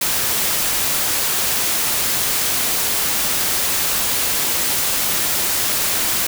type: noise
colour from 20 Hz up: white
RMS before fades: -19 dBFS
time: 0.01-6.27 s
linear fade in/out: 5 ms
effects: none